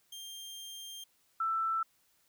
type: tone pair in turn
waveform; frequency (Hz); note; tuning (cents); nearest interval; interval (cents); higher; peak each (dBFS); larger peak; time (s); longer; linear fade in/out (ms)
sawtooth / sine; 3190 / 1328.5; G7 / E6; +30 / +13; octave + minor third; 1517; first; -40 / -29; second; 0.12-1.04 / 1.4-1.83; first; 5
effects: white hiss -71 dBFS RMS until 2.28 s